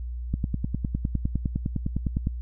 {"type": "click train", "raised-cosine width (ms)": 5, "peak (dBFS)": -13, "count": 20, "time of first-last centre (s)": [0.34, 2.271], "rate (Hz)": 9.84, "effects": ["added 60 Hz sine -30 dBFS peak until 2.41 s"]}